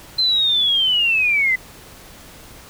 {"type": "linear sweep", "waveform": "sine", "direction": "down", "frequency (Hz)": [4120, 1999], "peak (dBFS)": -14, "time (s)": [0.18, 1.56], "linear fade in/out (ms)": 10, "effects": ["pink hiss -42 dBFS RMS until 2.69 s"]}